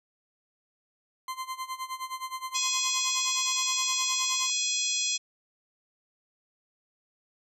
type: tone with tremolo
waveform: 40% pulse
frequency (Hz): 1039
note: C6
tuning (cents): -12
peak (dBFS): -30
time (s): 1.28-4.5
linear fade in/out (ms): 2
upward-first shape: sine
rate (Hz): 9.6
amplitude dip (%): 85
type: harmonic tone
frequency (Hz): 837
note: G#5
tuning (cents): +13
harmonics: 3 / 4 / 5 / 6 / 7 / 8 / 9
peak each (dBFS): -35 / -32 / -35 / -37 / -32 / -37 / -33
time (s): 2.54-5.18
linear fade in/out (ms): 20
effects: resampled to 32000 Hz